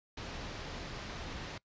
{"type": "low-pass noise", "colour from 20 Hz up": "pink", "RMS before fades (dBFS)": -43, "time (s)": [0.17, 1.58], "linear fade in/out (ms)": 5, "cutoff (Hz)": 5600, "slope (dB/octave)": 24, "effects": ["noise-tail reverb RT60 0.1 s tail -22 dB re dry", "resampled to 16000 Hz"]}